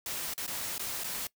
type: noise with dropouts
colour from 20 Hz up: white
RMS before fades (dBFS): -36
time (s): 0.06-1.27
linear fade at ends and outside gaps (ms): 2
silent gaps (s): 0.338-0.378 / 0.465-0.477 / 0.781-0.794 / 1.037-1.042
effects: noise-tail reverb RT60 0.1 s tail -21 dB re dry